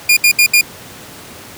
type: tone bursts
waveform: sawtooth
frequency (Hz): 2421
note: D#7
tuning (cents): -48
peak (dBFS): -3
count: 4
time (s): 0.09-0.612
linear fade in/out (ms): 5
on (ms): 78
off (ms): 70
effects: pink hiss -34 dBFS RMS until 1.57 s + high-pass 100 Hz 12 dB/octave